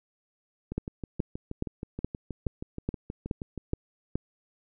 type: two click trains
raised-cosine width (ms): 3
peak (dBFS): -22 / -15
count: 20 / 9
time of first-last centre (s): 0.72-3.736 / 0.78-4.156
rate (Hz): 6.3 / 2.37
effects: none